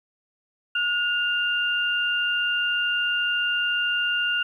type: tone pair together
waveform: sine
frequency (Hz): 1442.9 / 2794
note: F#6 / F7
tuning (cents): -44 / 0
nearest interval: major seventh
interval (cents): 1144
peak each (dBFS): -24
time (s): 0.75-4.43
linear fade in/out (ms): 5
effects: 10-bit